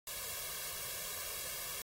white noise with comb filter, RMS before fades -42 dBFS, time 0.07-1.82 s, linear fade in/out 2 ms, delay 1.8 ms, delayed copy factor +1, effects AAC 48 kbps

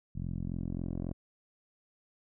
10% pulse tone with low-pass filter sweep, 43.65 Hz, F1, in tune, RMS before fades -36 dBFS, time 0.15-1.13 s, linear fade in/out 10 ms, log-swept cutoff 160 to 460 Hz, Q 1.2, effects none

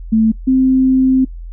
sine tone pair in turn, 221.2 / 261 Hz, A3 / C4, +9 / -4 cents, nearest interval minor third, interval 287 cents, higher second, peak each -8 dBFS, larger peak neither, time 0.12-0.32 / 0.47-1.25 s, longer second, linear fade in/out 10 ms, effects noise-tail reverb RT60 0.1 s tail -22 dB re dry + added 42 Hz sine -26 dBFS peak until 1.52 s

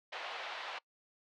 pink band-pass noise, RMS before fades -43 dBFS, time 0.12-0.79 s, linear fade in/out 10 ms, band 620 to 3800 Hz, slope 24 dB/octave, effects noise-tail reverb RT60 0.1 s tail -24 dB re dry

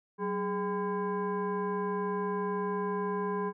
sine tone with frequency modulation, 414 Hz, G#4, 5 cents flat, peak -29 dBFS, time 0.18-3.53 s, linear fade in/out 50 ms, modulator 602 Hz, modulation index 1.2, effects none

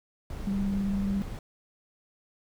brown noise, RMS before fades -36 dBFS, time 0.3-1.39 s, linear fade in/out 2 ms
sine tone with vibrato, 197.4 Hz, G3, 12 cents sharp, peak -26 dBFS, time 0.47-1.22 s, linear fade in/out 0 ms, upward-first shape sine, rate 18 Hz, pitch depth 24 cents each way
effects none

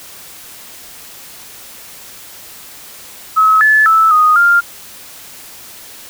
sine tone with pitch steps, 1285 / 1730 / 1312 / 1242 / 1398 Hz, E6 / A6 / E6 / D#6 / F6, -45 / -30 / -9 / -3 / +1 cents, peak -6 dBFS, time 3.36-4.61 s, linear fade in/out 20 ms, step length 250 ms, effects white hiss -35 dBFS RMS until 6.09 s

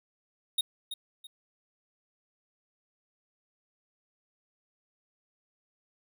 square tone with echo, 3729 Hz, A#7, in tune, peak -25 dBFS, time 0.58-0.61 s, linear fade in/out 5 ms, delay 330 ms, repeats 2, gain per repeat -10 dB, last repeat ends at 1.27 s, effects none

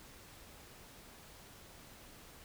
silence, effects pink hiss -56 dBFS RMS until 2.44 s

